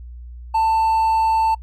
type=tone with hard clipping; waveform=triangle; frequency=890 Hz; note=A5; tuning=20 cents sharp; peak=-15 dBFS; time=0.54-1.55 s; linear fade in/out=10 ms; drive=5 dB; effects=noise-tail reverb RT60 0.1 s tail -25 dB re dry + added 60 Hz sine -33 dBFS peak until 1.62 s